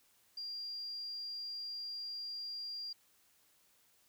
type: tone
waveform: sine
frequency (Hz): 4780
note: D8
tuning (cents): +30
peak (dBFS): -40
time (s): 0.37-2.93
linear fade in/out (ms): 5
effects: white hiss -70 dBFS RMS until 4.08 s